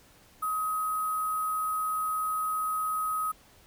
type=tone with sample-and-hold; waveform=sine; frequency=1266 Hz; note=D#6; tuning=30 cents sharp; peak=-27 dBFS; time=0.42-3.32 s; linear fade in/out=10 ms; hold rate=11025 Hz; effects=pink hiss -58 dBFS RMS until 3.66 s